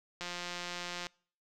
click train, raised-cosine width 0.2 ms, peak -22 dBFS, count 152, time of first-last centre 0.21-1.068 s, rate 176 Hz, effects noise-tail reverb RT60 0.5 s tail -26 dB re dry

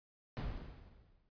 brown noise with exponential decay, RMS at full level -36 dBFS, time 0.37-1.29 s, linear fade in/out 0 ms, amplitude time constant 200 ms, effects noise-tail reverb RT60 0.1 s tail -25 dB re dry + resampled to 11025 Hz

